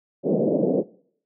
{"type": "band-pass noise", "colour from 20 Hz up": "white", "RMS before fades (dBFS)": -21, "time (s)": [0.23, 0.84], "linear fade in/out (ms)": 50, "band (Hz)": [160, 560], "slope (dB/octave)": 48, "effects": ["noise-tail reverb RT60 0.6 s tail -22 dB re dry"]}